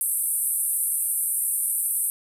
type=band-pass noise; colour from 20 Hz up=pink; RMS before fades=-25 dBFS; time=0.01-2.1 s; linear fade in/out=0 ms; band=8600 to 13000 Hz; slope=96 dB/octave; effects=none